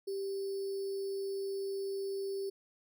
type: tone with sample-and-hold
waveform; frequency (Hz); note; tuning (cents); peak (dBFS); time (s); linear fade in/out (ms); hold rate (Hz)
sine; 392; G4; 0; -34; 0.07-2.5; 10; 4900
effects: none